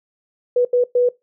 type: tone bursts at uneven times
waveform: sine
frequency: 491.2 Hz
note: B4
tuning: 9 cents flat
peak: -12 dBFS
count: 3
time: 0.56-0.65 / 0.73-0.84 / 0.95-1.09 s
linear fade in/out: 5 ms
effects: noise-tail reverb RT60 0.2 s tail -21 dB re dry